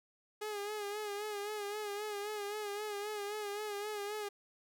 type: tone with vibrato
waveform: sawtooth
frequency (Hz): 415.3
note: G#4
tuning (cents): 0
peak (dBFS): -34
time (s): 0.41-4.29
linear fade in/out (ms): 10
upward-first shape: sine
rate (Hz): 3.8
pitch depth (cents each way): 53
effects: none